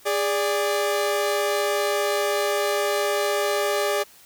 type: tone pair together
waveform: sawtooth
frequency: 410 / 585.2 Hz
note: G#4 / D5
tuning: -22 / -6 cents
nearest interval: tritone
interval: 616 cents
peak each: -20 dBFS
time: 0.05-4.04 s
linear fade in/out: 20 ms
effects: white hiss -51 dBFS RMS until 4.25 s